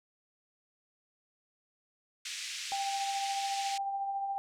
pink band-pass noise, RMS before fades -40 dBFS, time 2.25-3.78 s, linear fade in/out 5 ms, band 2200 to 7700 Hz, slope 24 dB/octave
sine tone with tremolo, 790 Hz, G5, 13 cents sharp, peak -30 dBFS, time 2.72-4.38 s, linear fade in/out 0 ms, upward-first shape triangle, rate 14 Hz, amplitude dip 40%
effects none

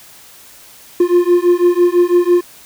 triangle beating tone pair, 349.2 / 355.2 Hz, F4 / F4, 0 / +29 cents, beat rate 6 Hz, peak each -10 dBFS, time 1-2.41 s, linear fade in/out 5 ms, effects white hiss -41 dBFS RMS until 2.65 s

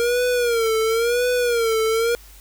square tone with vibrato, 467.9 Hz, A#4, 6 cents sharp, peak -18 dBFS, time 0-2.15 s, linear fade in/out 0 ms, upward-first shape sine, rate 0.96 Hz, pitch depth 100 cents each way, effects added 50 Hz sine -44 dBFS peak until 2.4 s + white hiss -48 dBFS RMS until 2.4 s

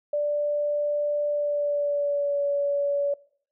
sine tone with pitch glide, 587.3 to 569.3 Hz, D5 to C#5, 0 to +46 cents, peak -22 dBFS, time 0.13-3.14 s, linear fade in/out 5 ms, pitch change -54 cents, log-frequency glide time 1.29-2.43 s, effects noise-tail reverb RT60 0.6 s tail -22 dB re dry

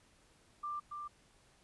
sine tone with echo, 1185 Hz, D6, 15 cents sharp, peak -37 dBFS, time 0.63-0.8 s, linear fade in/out 10 ms, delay 280 ms, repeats 1, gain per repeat -4 dB, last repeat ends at 1.08 s, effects pink hiss -67 dBFS RMS until 1.63 s + resampled to 24000 Hz

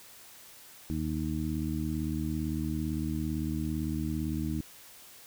harmonic tone, 77.78 Hz, D#2, in tune, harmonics 1 / 2 / 3 / 4, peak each -35 / -35 / -35 / -35 dBFS, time 0.9-4.61 s, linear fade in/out 0 ms, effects white hiss -52 dBFS RMS until 5.26 s

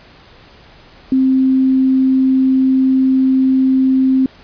sine tone, 262.7 Hz, C4, 7 cents sharp, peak -9 dBFS, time 1.12-4.26 s, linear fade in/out 2 ms, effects pink hiss -43 dBFS RMS until 4.43 s + resampled to 11025 Hz

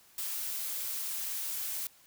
blue noise, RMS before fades -36 dBFS, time 0.18-1.87 s, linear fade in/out 2 ms, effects white hiss -61 dBFS RMS until 2.06 s

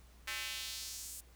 square tone with high-pass filter sweep, 119.4 Hz, A#2, 42 cents sharp, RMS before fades -43 dBFS, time 0.27-1.21 s, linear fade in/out 10 ms, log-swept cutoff 1900 to 9000 Hz, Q 1.5, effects added 60 Hz sine -58 dBFS peak until 1.35 s + pink hiss -65 dBFS RMS until 1.35 s

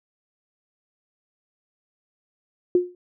sine tone with exponential decay, 357.3 Hz, F4, 40 cents sharp, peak -11 dBFS, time 2.75-2.95 s, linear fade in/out 2 ms, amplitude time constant 43 ms, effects none

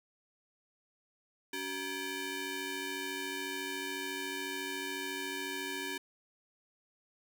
15% pulse ring-modulated tone, 662 Hz, E5, 7 cents sharp, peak -27 dBFS, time 1.53-5.98 s, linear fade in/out 5 ms, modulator 1040 Hz, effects 11-bit

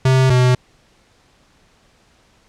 square tone pair in turn, 131 / 125.95 Hz, C3 / B2, +2 / +34 cents, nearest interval minor second, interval 68 cents, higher first, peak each -11 dBFS, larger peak neither, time 0.05-0.3 / 0.3-0.55 s, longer neither, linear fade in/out 5 ms, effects pink hiss -55 dBFS RMS until 2.48 s + low-pass 7000 Hz 12 dB/octave

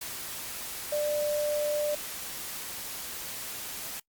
sine tone in noise, 593 Hz, D5, 17 cents sharp, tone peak -26 dBFS, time 0.92-1.95 s, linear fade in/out 5 ms, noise white, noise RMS -38 dBFS, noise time 0.01-4 s, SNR +9 dB, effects noise-tail reverb RT60 0.1 s tail -24 dB re dry + Opus 48 kbps

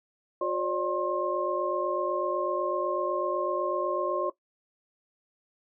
sine tone cluster, 359.5 / 546 / 594 / 1066 Hz, F#4 / C#5 / D5 / C6, -50 / -26 / +20 / +32 cents, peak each -31 dBFS, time 0.41-4.3 s, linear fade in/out 5 ms, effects noise-tail reverb RT60 0.1 s tail -17 dB re dry

